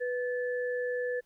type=tone pair together; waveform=sine; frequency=493.9 / 1738.3 Hz; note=B4 / A6; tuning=0 / -21 cents; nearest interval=octave + minor seventh; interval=2179 cents; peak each=-30 / -37 dBFS; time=0-1.21 s; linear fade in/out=20 ms; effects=pink hiss -72 dBFS RMS until 1.25 s